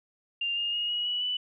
sine tone with pitch steps, 2794 / 2830 / 2866 / 2903 / 2940 / 2977 Hz, F7 / F7 / F7 / F#7 / F#7 / F#7, 0 / +22 / +44 / -34 / -12 / +10 cents, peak -27 dBFS, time 0.41-1.37 s, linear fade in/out 5 ms, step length 160 ms, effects none

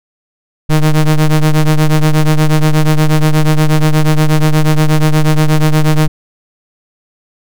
square ring-modulated tone, 77.78 Hz, D#2, in tune, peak -4 dBFS, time 0.69-6.08 s, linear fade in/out 10 ms, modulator 73.6 Hz, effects none

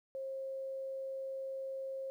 sine tone, 535 Hz, C5, 38 cents sharp, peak -38 dBFS, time 0.15-2.1 s, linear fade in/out 0 ms, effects 12-bit

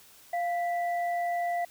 sine tone pair together, 697.3 / 1975.5 Hz, F5 / B6, -3 / 0 cents, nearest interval octave + tritone, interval 1803 cents, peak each -27 / -38 dBFS, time 0.33-1.65 s, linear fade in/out 5 ms, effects white hiss -55 dBFS RMS until 1.7 s

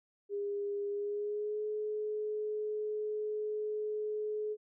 sine tone with pitch glide, 405.8 to 425.2 Hz, G#4 to G#4, -40 to +41 cents, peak -33 dBFS, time 0.29-4.57 s, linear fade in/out 50 ms, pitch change +81 cents, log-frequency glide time 0.88-1.64 s, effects none

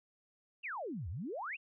sine exponential two-way sweep, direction down then up, 2879 to 73.6 to 2879 Hz, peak -38 dBFS, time 0.63-1.57 s, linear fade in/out 20 ms, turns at 1.09 s, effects none

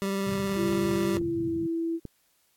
25% pulse tone with vibrato, 196 Hz, G3, in tune, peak -23 dBFS, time 0.02-1.17 s, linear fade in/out 0 ms, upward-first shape sine, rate 19 Hz, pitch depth 17 cents each way
pink band-pass noise, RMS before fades -38 dBFS, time 0.26-1.67 s, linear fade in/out 10 ms, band 100 to 170 Hz, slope 24 dB/octave
sine tone with pitch glide, 342 to 331.3 Hz, F4 to E4, -36 to +9 cents, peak -26 dBFS, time 0.55-2 s, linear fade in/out 50 ms, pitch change -55 cents, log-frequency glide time 1.12-1.49 s
clicks, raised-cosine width 3 ms, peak -24 dBFS, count 2, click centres 1.214 / 2.053 s
effects white hiss -68 dBFS RMS until 2.56 s + AAC 64 kbps

